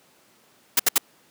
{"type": "noise bursts", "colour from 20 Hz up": "white", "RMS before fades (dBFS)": -17, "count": 3, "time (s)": [0.77, 0.981], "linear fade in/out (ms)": 5, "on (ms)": 25, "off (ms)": 68, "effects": ["pink hiss -58 dBFS RMS until 1.3 s", "high-pass 200 Hz 12 dB/octave"]}